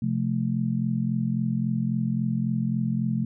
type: chord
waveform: sine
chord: F major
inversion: second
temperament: just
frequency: 130.96 / 174.61 / 218.3 Hz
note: C3 / F3 / A3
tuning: +2 / 0 / -13 cents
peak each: -27 / -29 / -26 dBFS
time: 0.02-3.25 s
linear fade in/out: 5 ms
effects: none